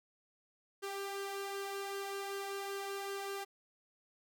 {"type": "tone with flanger", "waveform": "sawtooth", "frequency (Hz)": 395.5, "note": "G4", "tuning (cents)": 15, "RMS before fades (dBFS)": -41, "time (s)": [0.82, 3.45], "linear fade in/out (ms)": 20, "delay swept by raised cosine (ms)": [0.64, 1.84], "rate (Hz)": 2.6, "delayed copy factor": 0.5, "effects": []}